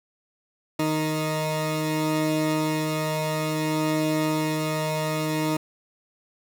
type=tone pair together; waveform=20% pulse; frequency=155.26 / 311.1 Hz; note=D#3 / D#4; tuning=-3 / 0 cents; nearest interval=octave; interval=1203 cents; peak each=-21 dBFS; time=0.79-5.57 s; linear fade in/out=5 ms; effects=none